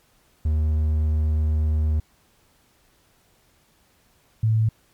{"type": "tone pair in turn", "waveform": ["triangle", "sine"], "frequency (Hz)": [77.1, 110.46], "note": ["D#2", "A2"], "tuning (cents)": [-15, 7], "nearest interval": "tritone", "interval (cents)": 622, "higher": "second", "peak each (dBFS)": -16, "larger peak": "neither", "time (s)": [[0.45, 2], [4.43, 4.69]], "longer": "first", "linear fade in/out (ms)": 5, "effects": ["pink hiss -61 dBFS RMS until 4.93 s", "MP3 96 kbps"]}